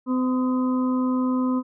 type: harmonic tone with a mistuned harmonic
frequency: 255.4 Hz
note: C4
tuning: 42 cents flat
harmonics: 1 / 2 / 4 / 5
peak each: -20 / -33 / -32 / -36 dBFS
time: 0.06-1.63 s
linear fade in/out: 50 ms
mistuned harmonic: 5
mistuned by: -33 cents
effects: none